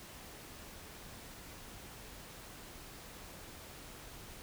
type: silence
effects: pink hiss -51 dBFS RMS until 4.42 s